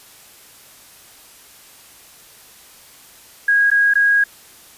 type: tone with dropouts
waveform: sine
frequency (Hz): 1642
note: G#6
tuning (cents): -20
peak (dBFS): -11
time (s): 3.48-4.24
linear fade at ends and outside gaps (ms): 5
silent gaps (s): 3.703-3.714 / 3.938-3.954
effects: white hiss -45 dBFS RMS until 4.77 s + resampled to 32000 Hz